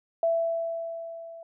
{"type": "tone with level ramp", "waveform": "sine", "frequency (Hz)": 665, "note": "E5", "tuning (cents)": 15, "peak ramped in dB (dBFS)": [-20, -41], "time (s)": [0.23, 1.43], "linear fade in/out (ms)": 2, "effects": []}